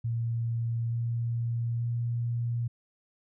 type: tone with pitch steps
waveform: sine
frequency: 116.1 / 117.25 / 118.4 Hz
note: A#2 / A#2 / A#2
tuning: -7 / +11 / +27 cents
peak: -27 dBFS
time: 0.04-2.68 s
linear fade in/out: 10 ms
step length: 880 ms
effects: none